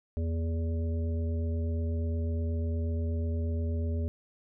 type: harmonic tone with a mistuned harmonic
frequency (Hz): 82.7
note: E2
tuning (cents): +6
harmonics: 1 / 3 / 5 / 7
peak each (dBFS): -28 / -38 / -42 / -45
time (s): 0.17-4.08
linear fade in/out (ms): 0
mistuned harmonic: 3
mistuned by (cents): -59
effects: none